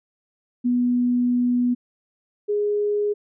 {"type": "tone pair in turn", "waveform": "sine", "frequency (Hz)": [245.2, 414.3], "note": ["B3", "G#4"], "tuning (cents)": [-12, -4], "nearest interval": "major sixth", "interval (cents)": 908, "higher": "second", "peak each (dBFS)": [-17, -19], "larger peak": "first", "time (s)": [[0.64, 1.75], [2.48, 3.14]], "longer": "first", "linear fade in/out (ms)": 20, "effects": []}